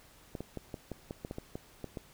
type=clicks; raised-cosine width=2 ms; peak=-25 dBFS; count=12; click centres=0.352 / 0.406 / 0.573 / 0.742 / 0.917 / 1.109 / 1.249 / 1.311 / 1.384 / 1.555 / 1.843 / 1.972 s; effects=pink hiss -59 dBFS RMS until 2.13 s